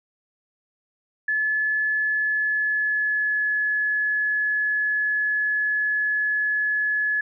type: tone with pitch glide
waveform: sine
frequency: 1721 to 1705.2 Hz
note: A6 to G#6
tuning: -39 to +45 cents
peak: -20 dBFS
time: 1.28-7.21 s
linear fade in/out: 5 ms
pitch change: -16 cents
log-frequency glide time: 1.9-3.45 s
effects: none